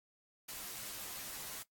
white noise with comb filter, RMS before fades -45 dBFS, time 0.48-1.63 s, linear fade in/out 10 ms, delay 12 ms, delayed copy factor -0.85, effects noise-tail reverb RT60 0.1 s tail -17 dB re dry + AAC 64 kbps

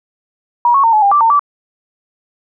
sine tone with pitch steps, 957 / 1103 / 913 / 856 / 801 / 1171 / 908 / 1158 Hz, A#5 / C#6 / A#5 / A5 / G5 / D6 / A#5 / D6, +45 / -9 / -36 / -48 / +37 / -5 / -46 / -25 cents, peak -7 dBFS, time 0.65-1.394 s, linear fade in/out 2 ms, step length 93 ms, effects none

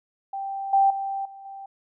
sine tone with level steps, 784 Hz, G5, in tune, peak -28 / -15 / -26 / -40 / -36 dBFS, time 0.33-1.66 s, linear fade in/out 5 ms, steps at 0.73 / 0.9 / 1.25 / 1.45 s, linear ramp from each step 5 ms, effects none

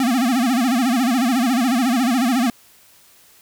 square tone with vibrato, 248.4 Hz, B3, 10 cents sharp, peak -16 dBFS, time 0-2.5 s, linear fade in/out 2 ms, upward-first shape sine, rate 14 Hz, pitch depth 160 cents each way, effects white hiss -51 dBFS RMS until 3.41 s

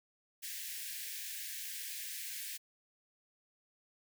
white high-pass noise, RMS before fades -43 dBFS, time 0.42-2.58 s, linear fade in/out 20 ms, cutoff 1600 Hz, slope 96 dB/octave, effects none

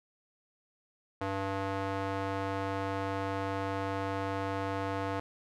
square tone with band-pass filter, 97.5 Hz, G2, 9 cents flat, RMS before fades -34 dBFS, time 1.21-5.2 s, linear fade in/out 5 ms, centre 840 Hz, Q 0.83, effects none

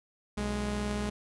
sawtooth tone pair together, 61.85 / 207.7 Hz, B1 / G#3, +3 / 0 cents, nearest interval octave + major sixth, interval 2097 cents, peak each -31 / -28 dBFS, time 0.37-1.1 s, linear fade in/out 10 ms, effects resampled to 24000 Hz

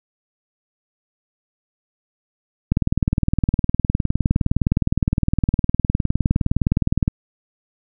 click train, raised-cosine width 5 ms, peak -4 dBFS, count 86, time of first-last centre 2.72-7.079 s, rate 19.5 Hz, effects none

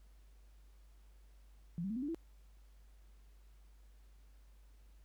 sine tone with pitch steps, 170.3 / 194.5 / 222.1 / 253.7 / 289.7 / 330.9 Hz, F3 / G3 / A3 / B3 / D4 / E4, -43 / -13 / +16 / +47 / -24 / +7 cents, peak -36 dBFS, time 1.78-2.146 s, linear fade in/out 0 ms, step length 61 ms, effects added 50 Hz sine -58 dBFS peak until 5.04 s + pink hiss -74 dBFS RMS until 5.04 s

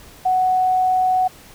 sine tone, 742 Hz, F#5, 5 cents sharp, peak -14 dBFS, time 0.25-1.28 s, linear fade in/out 10 ms, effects pink hiss -44 dBFS RMS until 1.54 s

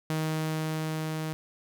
sawtooth tone with level ramp, 157.3 Hz, D#3, 19 cents sharp, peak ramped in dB -23 to -27 dBFS, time 0.1-1.33 s, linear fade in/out 0 ms, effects none

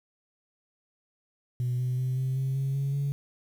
sine tone with pitch steps, 123.8 / 126.11 / 128.46 / 130.86 / 133.3 / 135.79 / 138.32 / 140.9 Hz, B2 / B2 / C3 / C3 / C3 / C#3 / C#3 / C#3, +5 / +37 / -31 / +1 / +33 / -35 / -3 / +29 cents, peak -24 dBFS, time 1.6-3.12 s, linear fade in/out 0 ms, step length 190 ms, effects tanh soft clip ceiling -23 dBFS + 9-bit

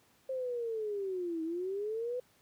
sine linear two-way sweep, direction down then up, 531 to 317.4 to 505 Hz, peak -33 dBFS, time 0.29-2.2 s, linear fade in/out 5 ms, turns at 1.43 s, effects pink hiss -67 dBFS RMS until 2.41 s + high-pass 100 Hz 12 dB/octave

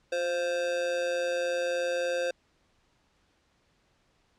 square tone with amplitude modulation, 523.3 Hz, C5, in tune, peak -25 dBFS, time 0.12-2.31 s, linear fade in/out 5 ms, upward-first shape sine, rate 170 Hz, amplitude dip 60%, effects pink hiss -69 dBFS RMS until 4.38 s + low-pass 6000 Hz 12 dB/octave

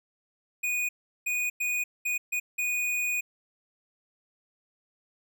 square tone bursts at uneven times, 2470 Hz, D#7, 13 cents flat, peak -27 dBFS, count 6, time 0.63-0.89 / 1.26-1.5 / 1.6-1.84 / 2.05-2.18 / 2.32-2.4 / 2.58-3.21 s, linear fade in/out 10 ms, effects none

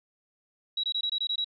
sine tone bursts, 3876 Hz, B7, 33 cents flat, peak -26 dBFS, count 8, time 0.77-1.445 s, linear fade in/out 5 ms, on 66 ms, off 21 ms, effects none

